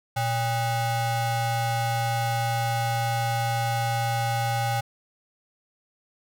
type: ring-modulated tone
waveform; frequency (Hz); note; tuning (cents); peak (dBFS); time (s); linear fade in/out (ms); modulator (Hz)
square; 342.6; F4; -33; -21; 0.16-4.81; 10; 461
effects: none